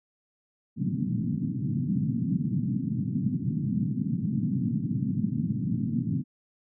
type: band-pass noise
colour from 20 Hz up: white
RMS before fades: -28 dBFS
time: 0.76-6.24 s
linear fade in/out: 50 ms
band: 110 to 250 Hz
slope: 48 dB/octave
effects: none